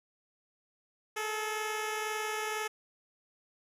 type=tone pair together; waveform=10% pulse; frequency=428.9 / 450.9 Hz; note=A4 / A4; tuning=-44 / +42 cents; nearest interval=minor second; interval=86 cents; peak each=-25 / -34 dBFS; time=1.16-2.68 s; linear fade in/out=10 ms; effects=resampled to 32000 Hz